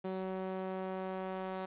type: tone with band-pass filter sweep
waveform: sawtooth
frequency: 188.1 Hz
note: F#3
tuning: 29 cents sharp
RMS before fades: -39 dBFS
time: 0.04-1.66 s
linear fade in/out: 10 ms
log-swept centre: 460 to 770 Hz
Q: 0.96
effects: resampled to 8000 Hz + 10-bit